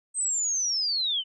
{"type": "linear sweep", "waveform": "sine", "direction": "down", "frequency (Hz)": [8372, 2960], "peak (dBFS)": -24, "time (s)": [0.14, 1.24], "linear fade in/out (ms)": 50, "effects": []}